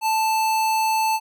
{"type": "tone", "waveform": "square", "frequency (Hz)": 880, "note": "A5", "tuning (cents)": 0, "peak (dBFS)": -19, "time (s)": [0.01, 1.2], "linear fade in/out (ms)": 50, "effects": []}